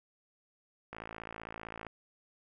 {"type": "click train", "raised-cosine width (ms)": 0.5, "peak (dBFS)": -27, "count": 53, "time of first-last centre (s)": [0.93, 1.867], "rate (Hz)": 55.5, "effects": []}